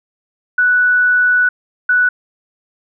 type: tone pair in turn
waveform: sine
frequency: 1480 / 1480 Hz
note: F#6 / F#6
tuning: 0 / 0 cents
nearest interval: unison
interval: 0 cents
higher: neither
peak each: -9 dBFS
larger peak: neither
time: 0.58-1.49 / 1.89-2.09 s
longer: first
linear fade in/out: 5 ms
effects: none